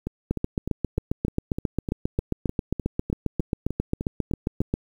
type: two click trains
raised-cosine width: 3 ms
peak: -10 / -15 dBFS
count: 34 / 16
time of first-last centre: 0.31-4.74 / 0.07-4.615 s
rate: 7.45 / 3.3 Hz
effects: 8-bit